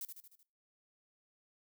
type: noise with echo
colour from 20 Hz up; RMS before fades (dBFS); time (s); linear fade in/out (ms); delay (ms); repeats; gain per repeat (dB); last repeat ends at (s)
violet; -42; 0.01-0.05; 2; 76; 5; -5; 0.43
effects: noise-tail reverb RT60 0.3 s tail -19 dB re dry